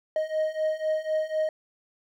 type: beating tone pair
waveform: triangle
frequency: 622.3 / 626.3 Hz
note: D#5 / D#5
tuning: 0 / +11 cents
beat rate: 4 Hz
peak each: -27 / -25 dBFS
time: 0.16-1.49 s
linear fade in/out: 2 ms
effects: none